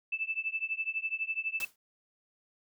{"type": "tone with tremolo", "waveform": "sine", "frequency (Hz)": 2637, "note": "E7", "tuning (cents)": 0, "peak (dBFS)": -27, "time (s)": [0.12, 1.65], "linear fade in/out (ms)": 5, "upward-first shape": "triangle", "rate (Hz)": 12, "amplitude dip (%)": 100}
{"type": "noise with exponential decay", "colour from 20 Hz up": "white", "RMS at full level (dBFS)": -36, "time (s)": [1.6, 1.76], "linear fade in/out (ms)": 2, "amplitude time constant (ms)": 33}
{"effects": []}